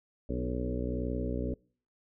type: harmonic tone with a mistuned harmonic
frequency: 61.74 Hz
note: B1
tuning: in tune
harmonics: 1 / 2 / 3 / 4 / 5 / 6 / 7 / 8 / 9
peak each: -35 / -39 / -41 / -37 / -40 / -44 / -40 / -44 / -42 dBFS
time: 0.29-1.54 s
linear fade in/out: 5 ms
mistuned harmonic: 5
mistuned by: -21 cents
effects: noise-tail reverb RT60 0.5 s tail -26 dB re dry